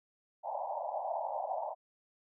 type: band-pass noise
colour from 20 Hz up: pink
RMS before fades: -37 dBFS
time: 0.43-1.75 s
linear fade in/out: 50 ms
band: 580 to 940 Hz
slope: 96 dB/octave
effects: none